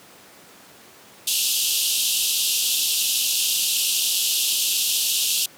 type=band-pass noise; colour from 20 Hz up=pink; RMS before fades=-22 dBFS; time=1.27-5.46 s; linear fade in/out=5 ms; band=2700 to 15000 Hz; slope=96 dB/octave; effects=pink hiss -47 dBFS RMS until 5.57 s + high-pass 200 Hz 12 dB/octave